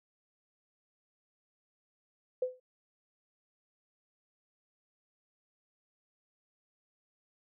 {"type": "tone with exponential decay", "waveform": "sine", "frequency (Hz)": 507, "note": "B4", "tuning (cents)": 45, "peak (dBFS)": -25, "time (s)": [2.42, 2.6], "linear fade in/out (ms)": 5, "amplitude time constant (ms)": 38, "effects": []}